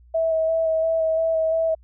sine tone with vibrato, 647 Hz, E5, 32 cents flat, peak -18 dBFS, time 0.14-1.75 s, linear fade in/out 10 ms, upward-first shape square, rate 2.9 Hz, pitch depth 14 cents each way, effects added 60 Hz sine -48 dBFS peak until 1.83 s

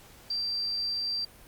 sine tone, 4699 Hz, D8, in tune, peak -28 dBFS, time 0.3-1.25 s, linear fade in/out 5 ms, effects pink hiss -53 dBFS RMS until 1.47 s + Opus 48 kbps

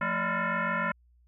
sine tone with frequency modulation, 175.6 Hz, F3, 10 cents sharp, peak -26 dBFS, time 0.01-0.92 s, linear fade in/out 5 ms, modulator 398 Hz, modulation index 4.6, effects added 60 Hz sine -59 dBFS peak until 1.27 s

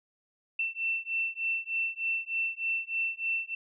sine beating tone pair, 2684 / 2687.3 Hz, E7 / E7, +31 / +33 cents, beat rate 3.3 Hz, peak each -32 / -32 dBFS, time 0.59-3.55 s, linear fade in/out 5 ms, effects none

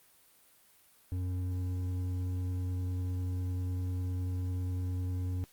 sine tone with hard clipping, 91 Hz, F#2, 28 cents flat, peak -33 dBFS, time 1.12-5.44 s, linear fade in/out 0 ms, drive 7 dB, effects white hiss -63 dBFS RMS until 5.52 s + Opus 32 kbps

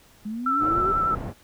sine exponential sweep, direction up, 206 to 404.1 Hz, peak -28 dBFS, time 0.25-0.93 s, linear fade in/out 10 ms
sine tone with vibrato, 1329 Hz, E6, 14 cents sharp, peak -20 dBFS, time 0.46-1.15 s, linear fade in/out 5 ms, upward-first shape sine, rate 10 Hz, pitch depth 25 cents each way
pink low-pass noise, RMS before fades -32 dBFS, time 0.59-1.34 s, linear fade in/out 50 ms, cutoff 800 Hz, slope 12 dB/octave
effects pink hiss -55 dBFS RMS until 1.43 s

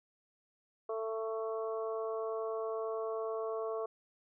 harmonic tone, 222.3 Hz, A3, 18 cents sharp, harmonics 2 / 3 / 4 / 5 / 6, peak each -36 / -40 / -53 / -43 / -54 dBFS, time 0.89-3.86 s, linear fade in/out 5 ms, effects none

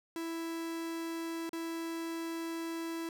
45% pulse tone with dropouts, 330.4 Hz, E4, 4 cents sharp, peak -36 dBFS, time 0.16-3.09 s, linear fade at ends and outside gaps 1 ms, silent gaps 1.493-1.531 s, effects none

